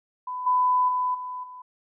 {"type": "tone with level steps", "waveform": "sine", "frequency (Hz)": 1001, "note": "B5", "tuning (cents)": 23, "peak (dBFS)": [-29, -18, -22, -31, -39], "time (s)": [0.27, 1.62], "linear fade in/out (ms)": 5, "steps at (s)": [0.46, 0.88, 1.14, 1.43], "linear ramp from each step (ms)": 10, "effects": []}